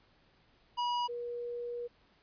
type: tone pair in turn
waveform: square / sine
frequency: 968 / 479.4 Hz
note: B5 / A#4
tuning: -35 / +48 cents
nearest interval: octave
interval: 1217 cents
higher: first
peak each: -31 / -36 dBFS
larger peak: first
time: 0.77-1.08 / 1.08-1.88 s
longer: second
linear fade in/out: 20 ms
effects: pink hiss -67 dBFS RMS until 2.22 s + resampled to 11025 Hz